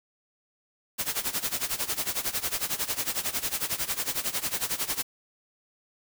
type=noise with tremolo; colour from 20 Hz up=white; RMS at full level=-27 dBFS; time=0.98-5.03 s; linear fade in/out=20 ms; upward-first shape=sine; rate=11 Hz; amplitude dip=85%; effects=none